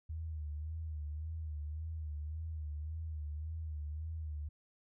sine tone with vibrato, 77.5 Hz, D#2, 6 cents flat, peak -38 dBFS, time 0.09-4.49 s, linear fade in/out 10 ms, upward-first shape sine, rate 1.8 Hz, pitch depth 73 cents each way, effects none

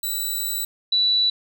5% pulse / sine tone pair in turn, 3951 / 3951 Hz, B7 / B7, 0 / 0 cents, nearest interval unison, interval 0 cents, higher neither, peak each -16 dBFS, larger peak neither, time 0.03-0.65 / 0.92-1.3 s, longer first, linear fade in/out 5 ms, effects none

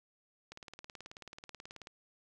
click train, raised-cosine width 0.2 ms, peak -30 dBFS, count 26, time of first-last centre 0.52-1.871 s, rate 18.5 Hz, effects none

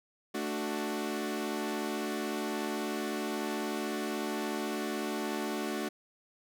sawtooth chord, D major, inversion second, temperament equal, 220 / 293.7 / 370 Hz, A3 / D4 / F#4, 0 / 0 / 0 cents, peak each -33 dBFS, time 0.34-5.89 s, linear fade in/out 10 ms, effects none

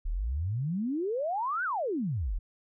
sine exponential two-way sweep, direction up then down, 34.43 to 1568 to 34.43 Hz, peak -28 dBFS, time 0.05-2.39 s, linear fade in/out 10 ms, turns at 1.64 s, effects none

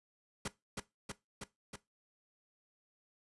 pink noise with echo, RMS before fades -38 dBFS, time 0.45-0.48 s, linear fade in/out 5 ms, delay 320 ms, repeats 4, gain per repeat -2 dB, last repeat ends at 1.76 s, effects noise-tail reverb RT60 0.2 s tail -18 dB re dry + resampled to 24000 Hz

